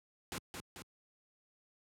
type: noise with echo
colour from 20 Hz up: pink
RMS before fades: -40 dBFS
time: 0.32-0.38 s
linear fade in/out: 0 ms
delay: 220 ms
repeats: 2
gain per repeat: -4 dB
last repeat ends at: 0.82 s
effects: high-pass 80 Hz 12 dB/octave + low-pass 12000 Hz 12 dB/octave